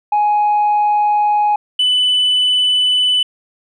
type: tone pair in turn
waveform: sine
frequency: 835 / 2994 Hz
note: G#5 / F#7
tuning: +9 / +20 cents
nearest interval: octave + minor seventh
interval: 2211 cents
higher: second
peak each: -9 dBFS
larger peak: neither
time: 0.12-1.56 / 1.79-3.23 s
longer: neither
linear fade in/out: 5 ms
effects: tanh soft clip ceiling -9 dBFS